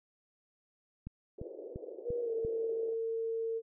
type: click train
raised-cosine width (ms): 5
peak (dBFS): -29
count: 5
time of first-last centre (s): 1.07-2.449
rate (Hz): 2.9
type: band-pass noise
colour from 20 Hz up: white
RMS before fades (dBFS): -46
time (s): 1.38-2.94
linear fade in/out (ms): 5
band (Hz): 360 to 520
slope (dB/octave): 48
type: tone with pitch glide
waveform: sine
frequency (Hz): 480 to 453.1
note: B4 to A#4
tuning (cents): -49 to -49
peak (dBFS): -32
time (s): 2.04-3.62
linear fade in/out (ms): 50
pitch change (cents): -100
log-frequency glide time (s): 2.21-2.32
effects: none